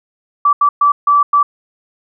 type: tone bursts at uneven times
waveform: sine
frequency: 1158 Hz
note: D6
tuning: 25 cents flat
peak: -7 dBFS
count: 5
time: 0.45-0.53 / 0.61-0.69 / 0.81-0.92 / 1.07-1.23 / 1.33-1.43 s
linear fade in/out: 5 ms
effects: none